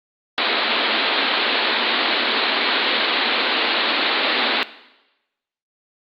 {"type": "band-pass noise", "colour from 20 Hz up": "white", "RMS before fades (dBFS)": -20, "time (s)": [0.38, 4.63], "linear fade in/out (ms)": 0, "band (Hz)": [220, 4300], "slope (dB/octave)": 96, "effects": ["noise-tail reverb RT60 1.0 s tail -17 dB re dry", "Opus 48 kbps"]}